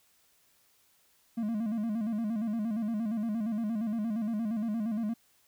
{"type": "tone with vibrato", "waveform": "triangle", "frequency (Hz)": 220, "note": "A3", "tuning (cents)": 0, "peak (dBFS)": -27, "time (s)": [1.37, 5.14], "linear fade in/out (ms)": 10, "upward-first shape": "square", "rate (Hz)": 8.6, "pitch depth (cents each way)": 88, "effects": ["white hiss -67 dBFS RMS until 5.47 s"]}